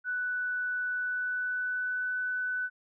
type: tone with pitch glide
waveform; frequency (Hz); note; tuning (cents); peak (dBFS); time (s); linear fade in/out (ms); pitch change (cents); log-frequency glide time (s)
sine; 1487 to 1498.2; F#6 to F#6; +8 to +21; -29; 0.04-2.7; 50; +13; 0.9-2.11
effects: none